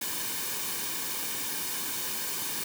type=noise with comb filter; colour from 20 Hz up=white; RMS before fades=-33 dBFS; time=0.01-2.64 s; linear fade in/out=5 ms; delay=1.5 ms; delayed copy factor=-0.6; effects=none